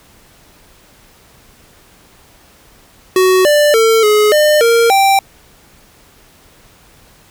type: tone with pitch steps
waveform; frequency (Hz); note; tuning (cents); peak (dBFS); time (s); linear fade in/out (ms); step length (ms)
square; 372.5 / 591 / 449.9 / 422.1 / 603 / 464 / 783; F#4 / D5 / A4 / G#4 / D5 / A#4 / G5; +12 / +11 / +39 / +28 / +46 / -8 / -2; -8; 3.16-5.19; 2; 290
effects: pink hiss -46 dBFS RMS until 7.3 s